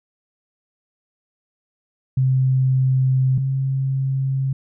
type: tone pair in turn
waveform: sine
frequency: 130.81 / 134.18 Hz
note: C3 / C3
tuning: 0 / +44 cents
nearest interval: unison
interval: 44 cents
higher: second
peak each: -14 / -18 dBFS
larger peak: first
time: 2.17-3.38 / 3.38-4.53 s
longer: first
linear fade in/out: 5 ms
effects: none